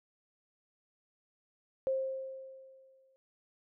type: tone with exponential decay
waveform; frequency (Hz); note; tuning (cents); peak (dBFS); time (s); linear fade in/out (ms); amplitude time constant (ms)
sine; 530; C5; +22; -27; 1.87-3.16; 0; 280
effects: none